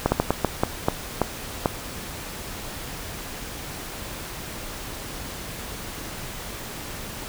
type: slowing click train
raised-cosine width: 1 ms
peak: -4 dBFS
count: 9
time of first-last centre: 0.06-1.658 s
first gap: 60 ms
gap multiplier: 1.33
effects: pink hiss -35 dBFS RMS until 7.28 s